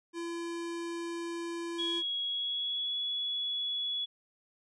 square tone, 338.9 Hz, E4, 48 cents sharp, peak -36 dBFS, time 0.13-2.03 s, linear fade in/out 50 ms
sine tone with pitch glide, 3322 to 3388 Hz, G#7 to G#7, 0 to +34 cents, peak -31 dBFS, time 1.78-4.06 s, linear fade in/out 20 ms, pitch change +34 cents, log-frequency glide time 2.23-2.96 s
effects resampled to 22050 Hz

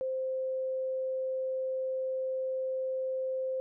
sine tone, 522 Hz, C5, 4 cents flat, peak -30 dBFS, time 0.01-3.6 s, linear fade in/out 0 ms, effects none

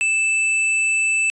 square tone, 2637 Hz, E7, in tune, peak -17 dBFS, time 0.01-1.3 s, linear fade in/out 0 ms, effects resampled to 22050 Hz

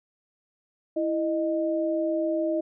sine tone pair together, 329.6 / 617.5 Hz, E4 / D#5, 0 / -13 cents, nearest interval major seventh, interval 1087 cents, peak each -26 / -26 dBFS, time 0.96-2.61 s, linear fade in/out 10 ms, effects none

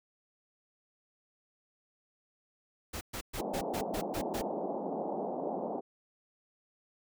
pink noise bursts, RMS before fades -39 dBFS, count 8, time 2.93-4.418 s, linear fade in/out 10 ms, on 81 ms, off 120 ms
white band-pass noise, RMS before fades -36 dBFS, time 3.37-5.81 s, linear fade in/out 20 ms, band 180 to 830 Hz, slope 48 dB/octave
effects none

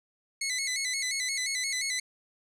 15% pulse tone with vibrato, 2093 Hz, C7, in tune, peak -22 dBFS, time 0.41-2 s, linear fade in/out 5 ms, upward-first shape square, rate 5.7 Hz, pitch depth 72 cents each way, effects low-pass 12000 Hz 12 dB/octave

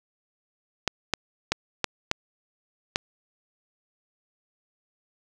clicks, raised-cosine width 0.2 ms, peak -5 dBFS, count 6, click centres 0.877 / 1.137 / 1.52 / 1.843 / 2.114 / 2.959 s, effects none

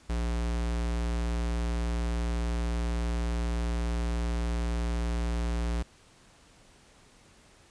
square tone, 58.27 Hz, A#1, in tune, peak -28 dBFS, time 0.09-5.83 s, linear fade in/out 10 ms, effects pink hiss -58 dBFS RMS until 7.7 s + resampled to 22050 Hz

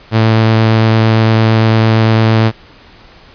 sawtooth tone, 111.4 Hz, A2, 22 cents sharp, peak -3 dBFS, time 0.11-2.52 s, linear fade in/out 50 ms, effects pink hiss -40 dBFS RMS until 3.34 s + resampled to 11025 Hz

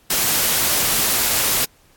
white noise, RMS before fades -18 dBFS, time 0.1-1.65 s, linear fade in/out 5 ms, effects pink hiss -55 dBFS RMS until 1.96 s + AAC 64 kbps

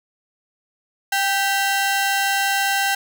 sawtooth ring-modulated tone, 1174.7 Hz, D6, in tune, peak -11 dBFS, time 1.12-2.95 s, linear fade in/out 5 ms, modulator 384 Hz, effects none

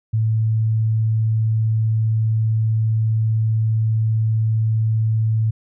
sine tone, 110.6 Hz, A2, 9 cents sharp, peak -15 dBFS, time 0.13-5.51 s, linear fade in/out 10 ms, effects none

